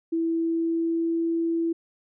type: tone with pitch glide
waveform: sine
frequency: 329.6 to 332.3 Hz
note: E4 to E4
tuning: 0 to +14 cents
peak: -22 dBFS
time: 0.12-1.73 s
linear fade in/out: 10 ms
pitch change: +14 cents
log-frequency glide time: 0.25-1.23 s
effects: none